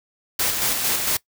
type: noise with tremolo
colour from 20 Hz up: white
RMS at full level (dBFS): -21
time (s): 0.39-1.17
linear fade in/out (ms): 5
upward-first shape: square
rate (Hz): 4.4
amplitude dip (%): 35
effects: noise-tail reverb RT60 0.1 s tail -21 dB re dry